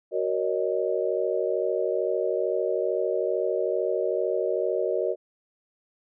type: chord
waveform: sine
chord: D# minor seventh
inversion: first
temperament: just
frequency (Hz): 373.4 / 466.7 / 560 / 622.3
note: F#4 / A#4 / C#5 / D#5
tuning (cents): +16 / +2 / +18 / 0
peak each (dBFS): -28 / -28 / -30 / -29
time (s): 0.11-5.16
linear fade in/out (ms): 50
effects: none